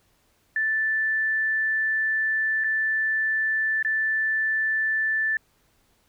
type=tone with dropouts; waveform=sine; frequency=1760 Hz; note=A6; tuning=in tune; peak=-21 dBFS; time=0.56-5.37 s; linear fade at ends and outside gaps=2 ms; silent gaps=2.639-2.643 / 3.827-3.848 s; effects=pink hiss -65 dBFS RMS until 6.08 s